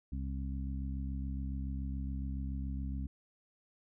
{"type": "harmonic tone", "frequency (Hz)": 67.1, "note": "C2", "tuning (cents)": 44, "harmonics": [1, 2, 3, 4], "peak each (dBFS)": [-36, -44, -44, -46], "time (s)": [0.12, 3.07], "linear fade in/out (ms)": 5, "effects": []}